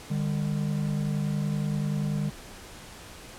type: tone pair together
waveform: triangle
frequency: 150.8 / 201.3 Hz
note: D3 / G3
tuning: +46 / +46 cents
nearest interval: perfect fourth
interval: 500 cents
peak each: -25 / -28 dBFS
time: 0.1-2.3 s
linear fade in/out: 10 ms
effects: pink hiss -45 dBFS RMS until 3.38 s + low-pass 11000 Hz 12 dB/octave